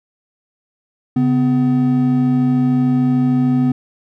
triangle tone pair together, 138.59 / 252 Hz, C#3 / B3, 0 / +35 cents, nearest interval minor seventh, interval 1035 cents, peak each -16 / -11 dBFS, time 1.16-3.72 s, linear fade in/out 5 ms, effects none

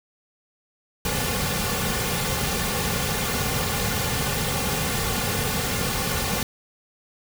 pink noise with comb filter, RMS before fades -25 dBFS, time 1.05-6.43 s, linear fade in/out 2 ms, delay 3.1 ms, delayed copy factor -0.7, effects none

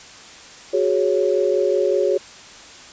sine chord, F# suspended second, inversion none, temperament equal, 370 / 415.3 / 554.4 Hz, F#4 / G#4 / C#5, 0 / 0 / 0 cents, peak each -20 dBFS, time 0.73-2.18 s, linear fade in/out 10 ms, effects white hiss -41 dBFS RMS until 2.92 s + resampled to 16000 Hz

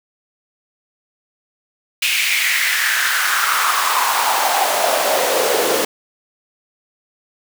pink noise with high-pass filter sweep, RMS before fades -17 dBFS, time 2.02-5.85 s, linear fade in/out 5 ms, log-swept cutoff 2600 to 410 Hz, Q 4, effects none

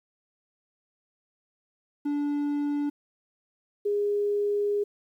triangle / sine tone pair in turn, 290.1 / 410.3 Hz, D4 / G#4, -21 / -21 cents, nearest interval tritone, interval 600 cents, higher second, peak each -23 dBFS, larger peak neither, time 2.05-2.9 / 3.85-4.84 s, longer second, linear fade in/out 10 ms, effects 10-bit

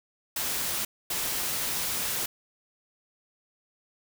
white noise bursts at uneven times, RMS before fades -30 dBFS, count 2, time 0.36-0.85 / 1.1-2.26 s, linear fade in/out 5 ms, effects none

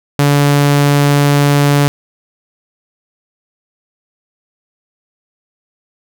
sawtooth tone, 143.5 Hz, D3, 40 cents flat, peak -4 dBFS, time 0.19-1.88 s, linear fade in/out 0 ms, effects none

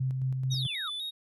sine tone with tremolo, 130.81 Hz, C3, in tune, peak -26 dBFS, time 0-0.67 s, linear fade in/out 10 ms, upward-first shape square, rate 4.6 Hz, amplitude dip 30%
triangle tone with vibrato, 3619 Hz, A7, 48 cents sharp, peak -32 dBFS, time 0.5-1.11 s, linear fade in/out 20 ms, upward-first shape square, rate 4 Hz, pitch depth 64 cents each way
sine exponential sweep, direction down, 6280 to 1144 Hz, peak -36 dBFS, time 0.51-0.9 s, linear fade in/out 10 ms
effects none

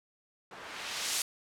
blue noise with low-pass filter sweep, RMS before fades -37 dBFS, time 0.51-1.22 s, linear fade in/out 2 ms, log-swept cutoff 900 to 8800 Hz, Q 0.71, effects none

